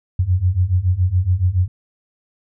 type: beating tone pair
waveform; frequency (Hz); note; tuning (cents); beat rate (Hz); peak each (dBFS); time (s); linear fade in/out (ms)
sine; 87.31 / 94.41; F2 / F#2; 0 / +35; 7.1; -18 / -16; 0.19-1.68; 5
effects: none